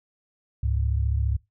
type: tone pair together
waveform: sine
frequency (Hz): 69.13 / 103.7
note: C#2 / G#2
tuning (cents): -4 / -2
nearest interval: perfect fifth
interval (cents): 702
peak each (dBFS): -23 / -26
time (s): 0.63-1.37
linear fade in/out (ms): 5
effects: noise-tail reverb RT60 0.2 s tail -21 dB re dry